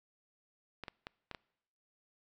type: clicks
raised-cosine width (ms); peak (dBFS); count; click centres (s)
0.3; -26; 5; 0.837 / 0.882 / 1.069 / 1.313 / 1.348
effects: noise-tail reverb RT60 0.8 s tail -25 dB re dry